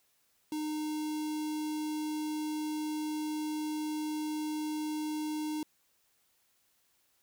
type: tone with notch filter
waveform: square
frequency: 306 Hz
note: D#4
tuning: 29 cents flat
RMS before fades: -35 dBFS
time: 0.52-5.63 s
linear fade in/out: 2 ms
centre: 1700 Hz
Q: 0.95
effects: white hiss -72 dBFS RMS until 7.22 s

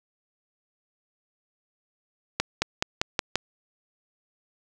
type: accelerating click train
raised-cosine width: 0.2 ms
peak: -5 dBFS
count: 6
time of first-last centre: 2.4-3.356 s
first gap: 220 ms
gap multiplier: 0.93
effects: none

